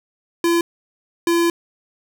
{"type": "tone bursts at uneven times", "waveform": "square", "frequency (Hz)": 339.8, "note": "F4", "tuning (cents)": -47, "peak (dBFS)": -15, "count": 2, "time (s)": [[0.44, 0.61], [1.27, 1.5]], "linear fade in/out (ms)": 2, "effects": []}